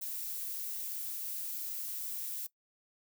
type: noise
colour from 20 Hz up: violet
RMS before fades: -39 dBFS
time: 0.01-2.47 s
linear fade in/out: 10 ms
effects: noise-tail reverb RT60 0.1 s tail -19 dB re dry